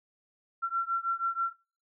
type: beating tone pair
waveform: sine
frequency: 1357 / 1363.2 Hz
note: E6 / F6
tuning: +50 / -42 cents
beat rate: 6.2 Hz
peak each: -31 dBFS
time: 0.62-1.53 s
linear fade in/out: 20 ms
effects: noise-tail reverb RT60 0.4 s tail -25 dB re dry